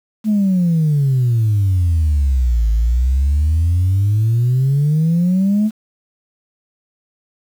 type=exponential two-way sweep; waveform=sine; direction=down then up; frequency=220 to 53.6 to 220 Hz; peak=-10 dBFS; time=0.24-5.71 s; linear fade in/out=50 ms; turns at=2.7 s; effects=tanh soft clip ceiling -9 dBFS + 7-bit